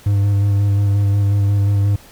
triangle tone with vibrato, 100.7 Hz, G2, 47 cents sharp, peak -10 dBFS, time 0.06-1.96 s, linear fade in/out 5 ms, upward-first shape square, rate 5.6 Hz, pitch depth 15 cents each way, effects pink hiss -44 dBFS RMS until 2.11 s

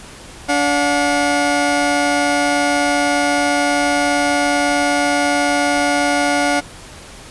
20% pulse tone pair together, 288.4 / 720 Hz, D4 / F#5, -31 / -47 cents, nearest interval octave + major third, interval 1584 cents, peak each -12 dBFS, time 0.48-6.61 s, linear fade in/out 20 ms, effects pink hiss -37 dBFS RMS until 7.3 s + resampled to 24000 Hz

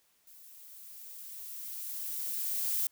violet noise with level ramp, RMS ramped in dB -55 to -30 dBFS, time 0.27-2.87 s, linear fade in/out 2 ms, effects white hiss -70 dBFS RMS until 2.91 s

